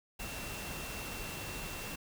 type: tone in noise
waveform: sine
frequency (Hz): 2700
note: E7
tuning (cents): +41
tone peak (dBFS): -47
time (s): 0.19-1.96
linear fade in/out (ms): 10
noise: pink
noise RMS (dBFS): -42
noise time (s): 0.19-1.96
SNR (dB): -8
effects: none